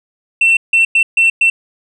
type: tone bursts at uneven times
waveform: sine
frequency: 2695 Hz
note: E7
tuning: 38 cents sharp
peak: -5 dBFS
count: 5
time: 0.41-0.57 / 0.73-0.85 / 0.95-1.03 / 1.17-1.3 / 1.41-1.5 s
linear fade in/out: 5 ms
effects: tanh soft clip ceiling -6 dBFS